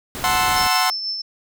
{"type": "noise", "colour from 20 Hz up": "pink", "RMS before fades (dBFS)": -30, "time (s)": [0.15, 0.67], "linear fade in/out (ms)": 0}
{"type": "chord", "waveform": "sawtooth", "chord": "F# half-diminished seventh", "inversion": "none", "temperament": "equal", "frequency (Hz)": [740, 880, 1046.5, 1318.5], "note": ["F#5", "A5", "C6", "E6"], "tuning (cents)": [0, 0, 0, 0], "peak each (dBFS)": [-17, -21, -17, -21], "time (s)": [0.24, 0.9], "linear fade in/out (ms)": 0}
{"type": "tone with tremolo", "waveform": "sine", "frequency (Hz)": 5300, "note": "E8", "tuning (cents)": 9, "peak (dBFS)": -21, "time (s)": [0.56, 1.22], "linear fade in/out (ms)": 10, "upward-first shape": "triangle", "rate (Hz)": 6.1, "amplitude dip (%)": 45}
{"effects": []}